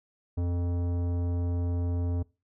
sine tone with tanh clipping, 87.31 Hz, F2, in tune, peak -28 dBFS, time 0.37-2.23 s, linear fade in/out 10 ms, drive 15 dB, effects noise-tail reverb RT60 0.3 s tail -23 dB re dry

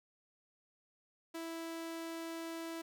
sawtooth tone, 329.6 Hz, E4, in tune, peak -37 dBFS, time 1.34-2.82 s, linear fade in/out 10 ms, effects none

